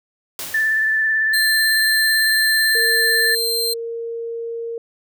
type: noise with exponential decay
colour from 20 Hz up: white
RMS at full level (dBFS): -27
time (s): 0.39-1.27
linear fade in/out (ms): 1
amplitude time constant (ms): 190
type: tone with vibrato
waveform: sine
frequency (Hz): 1760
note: A6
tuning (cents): 0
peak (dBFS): -15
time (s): 0.54-3.35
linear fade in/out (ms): 5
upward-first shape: sine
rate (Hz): 18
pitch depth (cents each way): 20
type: tone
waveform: sawtooth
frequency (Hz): 4151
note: C8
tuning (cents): -15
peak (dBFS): -16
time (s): 1.33-3.74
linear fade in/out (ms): 10
type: tone with pitch glide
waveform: sine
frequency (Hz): 458.6 to 462.6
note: A#4 to A#4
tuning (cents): -28 to -13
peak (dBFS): -24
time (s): 2.75-4.78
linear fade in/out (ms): 2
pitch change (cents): +15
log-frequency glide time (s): 3.33-3.9
effects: none